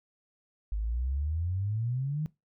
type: exponential sweep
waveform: sine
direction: up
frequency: 49.95 to 158.8 Hz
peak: -28 dBFS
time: 0.72-2.26 s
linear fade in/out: 0 ms
effects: noise-tail reverb RT60 0.2 s tail -20 dB re dry